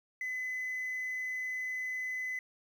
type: tone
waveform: sine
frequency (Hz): 2018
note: B6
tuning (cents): +37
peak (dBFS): -32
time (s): 0.21-2.39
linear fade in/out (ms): 2
effects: tanh soft clip ceiling -32 dBFS + 10-bit